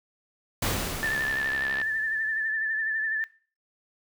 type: noise with exponential decay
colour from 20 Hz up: pink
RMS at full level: -26 dBFS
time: 0.62-2.51 s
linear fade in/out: 5 ms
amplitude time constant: 410 ms
type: tone with vibrato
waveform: sine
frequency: 1760 Hz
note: A6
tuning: in tune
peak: -25 dBFS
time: 1.03-3.24 s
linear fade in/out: 0 ms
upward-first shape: triangle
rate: 12 Hz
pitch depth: 51 cents each way
type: click train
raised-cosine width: 0.3 ms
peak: -18 dBFS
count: 54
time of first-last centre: 1.03-1.815 s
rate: 67.5 Hz
effects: noise-tail reverb RT60 0.4 s tail -21 dB re dry